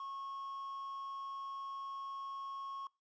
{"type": "tone with quantisation", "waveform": "triangle", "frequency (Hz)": 1094, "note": "C#6", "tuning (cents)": -23, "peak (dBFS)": -40, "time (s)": [0, 2.87], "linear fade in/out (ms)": 2, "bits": 11, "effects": ["noise-tail reverb RT60 0.3 s tail -25 dB re dry", "resampled to 16000 Hz"]}